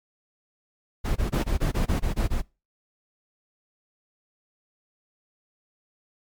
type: noise bursts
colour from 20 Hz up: brown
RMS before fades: -23 dBFS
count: 10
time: 1.04-2.42 s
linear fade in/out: 20 ms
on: 120 ms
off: 20 ms
effects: noise-tail reverb RT60 0.3 s tail -24 dB re dry + MP3 96 kbps